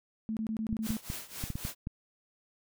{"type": "tone bursts", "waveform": "sine", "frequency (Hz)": 220, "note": "A3", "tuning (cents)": 0, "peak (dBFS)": -31, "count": 7, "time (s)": [0.29, 0.968], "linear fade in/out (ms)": 0, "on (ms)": 78, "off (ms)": 22}
{"type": "clicks", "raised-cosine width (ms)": 5, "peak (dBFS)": -23, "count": 8, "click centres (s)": [0.728, 0.905, 1.101, 1.439, 1.503, 1.555, 1.651, 1.871]}
{"type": "noise with tremolo", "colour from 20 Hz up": "white", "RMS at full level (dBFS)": -39, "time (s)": [0.82, 1.75], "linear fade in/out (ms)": 50, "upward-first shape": "triangle", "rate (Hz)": 3.8, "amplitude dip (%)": 90}
{"effects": []}